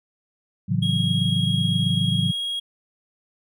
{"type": "chord", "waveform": "sine", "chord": "F# minor seventh", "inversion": "first", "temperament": "just", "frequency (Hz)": [111, 138.75, 166.5, 185], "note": ["A2", "C#3", "E3", "F#3"], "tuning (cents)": [16, 2, 18, 0], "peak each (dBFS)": -25, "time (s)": [0.68, 2.32], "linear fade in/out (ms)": 20}
{"type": "tone", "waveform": "triangle", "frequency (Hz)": 3287, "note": "G#7", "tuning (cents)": -19, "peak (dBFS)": -23, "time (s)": [0.82, 2.6], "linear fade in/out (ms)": 10}
{"effects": []}